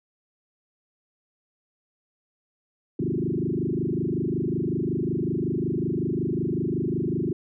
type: tone with frequency modulation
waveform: sine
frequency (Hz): 253.1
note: B3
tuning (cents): +43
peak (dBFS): -23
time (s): 2.99-7.33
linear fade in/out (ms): 5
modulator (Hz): 25.4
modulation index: 5.1
effects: none